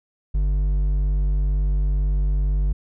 triangle tone with hard clipping, 48.95 Hz, G1, 2 cents flat, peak -19 dBFS, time 0.34-2.73 s, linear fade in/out 10 ms, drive 9 dB, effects none

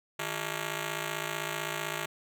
5% pulse ring-modulated tone, 254.3 Hz, C4, 49 cents flat, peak -18 dBFS, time 0.19-2.06 s, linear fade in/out 5 ms, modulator 99.3 Hz, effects none

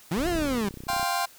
30% pulse linear two-way sweep, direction up then down, 146.83 to 362.3 to 189.7 Hz, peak -22 dBFS, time 0.11-0.69 s, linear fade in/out 5 ms, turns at 0.28 s
brown noise, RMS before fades -35 dBFS, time 0.16-0.58 s, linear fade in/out 0 ms
click train, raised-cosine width 3 ms, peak -27 dBFS, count 25, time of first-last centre 0.26-1.029 s, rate 31.2 Hz
sawtooth chord, F suspended second, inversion none, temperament just, 698.5 / 785.8 / 1047.7 Hz, F5 / G5 / C6, 0 / +4 / +2 cents, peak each -25 dBFS, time 0.88-1.26 s, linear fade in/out 10 ms
effects white hiss -52 dBFS RMS until 1.38 s

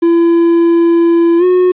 triangle tone with pitch glide, 337.5 to 363.8 Hz, E4 to F#4, +41 to -29 cents, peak -4 dBFS, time 0.02-1.72 s, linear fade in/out 10 ms, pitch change +130 cents, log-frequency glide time 1.38-1.44 s, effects resampled to 8000 Hz + 7-bit

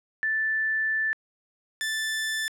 sine / sawtooth tone pair in turn, 1760 / 1760 Hz, A6 / A6, 0 / 0 cents, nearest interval unison, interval 0 cents, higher neither, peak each -23 dBFS, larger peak neither, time 0.23-1.13 / 1.81-2.48 s, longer first, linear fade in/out 0 ms, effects low-pass 12000 Hz 12 dB/octave

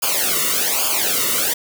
white noise with flanger, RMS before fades -19 dBFS, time 0.02-1.54 s, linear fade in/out 10 ms, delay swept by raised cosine 0.51 to 1.25 ms, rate 1.2 Hz, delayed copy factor -1, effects none

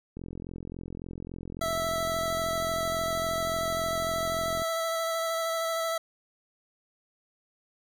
click train, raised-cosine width 3 ms, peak -26 dBFS, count 195, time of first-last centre 0.17-4.62 s, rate 43.6 Hz
25% pulse tone with vibrato, 658 Hz, E5, 3 cents flat, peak -24 dBFS, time 1.61-5.98 s, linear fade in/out 5 ms, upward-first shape square, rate 13 Hz, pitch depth 11 cents each way
effects none

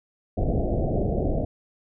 pink low-pass noise, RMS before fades -24 dBFS, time 0.37-1.45 s, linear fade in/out 5 ms, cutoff 730 Hz, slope 96 dB/octave, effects none

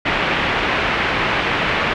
white low-pass noise, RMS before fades -19 dBFS, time 0.05-1.94 s, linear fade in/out 10 ms, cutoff 2700 Hz, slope 24 dB/octave, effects none

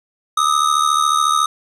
square ring-modulated tone, 1244.5 Hz, D#6, in tune, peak -11 dBFS, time 0.37-1.46 s, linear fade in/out 5 ms, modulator 37 Hz, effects resampled to 24000 Hz + 7-bit

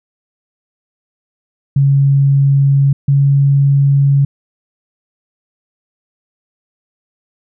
sine tone pair in turn, 138.8 / 139.6 Hz, C#3 / C#3, +3 / +13 cents, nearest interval unison, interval 10 cents, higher second, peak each -7 dBFS, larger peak neither, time 1.76-2.93 / 3.08-4.25 s, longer neither, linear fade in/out 5 ms, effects none

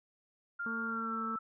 sine tone with pitch glide, 1399 to 1320.5 Hz, F6 to E6, +3 to +3 cents, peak -35 dBFS, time 0.59-1.39 s, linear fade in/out 10 ms, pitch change -100 cents, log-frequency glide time 0.84-1.23 s
harmonic tone, 225.8 Hz, A3, 45 cents sharp, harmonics 1 / 2 / 4 / 5 / 6 / 7, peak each -39 / -47 / -54 / -47 / -56 / -56 dBFS, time 0.66-1.36 s, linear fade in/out 2 ms
effects none

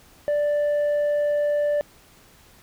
sine tone with tanh clipping, 587.3 Hz, D5, in tune, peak -20 dBFS, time 0.28-1.81 s, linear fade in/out 0 ms, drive 3 dB, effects pink hiss -53 dBFS RMS until 2.62 s

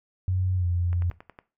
sine tone with pitch glide, 92.5 to 87.66 Hz, F#2 to F2, 0 to +7 cents, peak -22 dBFS, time 0.28-1.1 s, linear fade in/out 0 ms, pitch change -93 cents, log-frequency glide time 0.56-0.66 s
click train, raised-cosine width 0.5 ms, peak -28 dBFS, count 6, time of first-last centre 0.93-1.389 s, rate 10.9 Hz
effects noise-tail reverb RT60 0.3 s tail -17 dB re dry

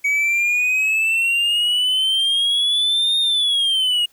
triangle exponential two-way sweep, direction up then down, 2257 to 3688 to 2857 Hz, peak -14 dBFS, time 0.04-4.06 s, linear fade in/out 10 ms, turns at 3.19 s, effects white hiss -57 dBFS RMS until 4.12 s

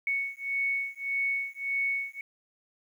sine beating tone pair, 2217 / 2218.7 Hz, C#7 / C#7, 0 / +1 cents, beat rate 1.7 Hz, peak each -31 dBFS, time 0.07-2.21 s, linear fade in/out 2 ms, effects 10-bit

